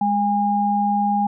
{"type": "tone pair together", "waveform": "sine", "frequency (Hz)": [206, 815], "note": ["G#3", "G#5"], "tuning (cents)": [-14, -33], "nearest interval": "2 octaves", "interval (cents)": 2381, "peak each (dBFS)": [-21, -18], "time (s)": [0.01, 1.27], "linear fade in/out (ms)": 5, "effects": []}